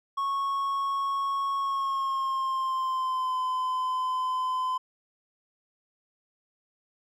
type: tone with pitch glide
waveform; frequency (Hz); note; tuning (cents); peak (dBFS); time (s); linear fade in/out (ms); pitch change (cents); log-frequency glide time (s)
triangle; 1102 to 1022.3; C#6 to C6; -11 to -41; -24; 0.17-4.78; 10; -130; 1.58-3.37
effects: none